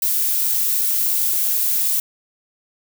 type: noise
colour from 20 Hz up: violet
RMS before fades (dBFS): -19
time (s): 0.02-2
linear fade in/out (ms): 2
effects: none